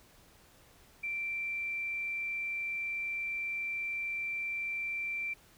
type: tone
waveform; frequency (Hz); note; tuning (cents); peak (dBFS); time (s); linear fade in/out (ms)
sine; 2349; D7; 0; -33; 1.03-5.34; 10
effects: pink hiss -61 dBFS RMS until 5.57 s